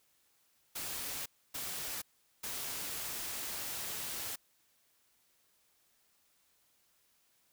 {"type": "noise bursts at uneven times", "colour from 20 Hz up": "white", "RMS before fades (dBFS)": -40, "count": 3, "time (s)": [[0.75, 1.26], [1.54, 2.02], [2.43, 4.36]], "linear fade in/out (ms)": 10, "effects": ["white hiss -72 dBFS RMS until 7.52 s"]}